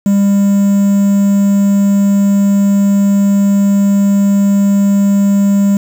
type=tone with quantisation; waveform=triangle; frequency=200 Hz; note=G3; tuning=35 cents sharp; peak=-5 dBFS; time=0.06-5.77 s; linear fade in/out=2 ms; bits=5; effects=none